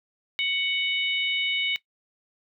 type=harmonic tone; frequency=743 Hz; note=F#5; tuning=7 cents sharp; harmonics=3 / 4 / 5; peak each=-26 / -28 / -30 dBFS; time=0.39-1.76 s; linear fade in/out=0 ms; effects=noise-tail reverb RT60 0.1 s tail -18 dB re dry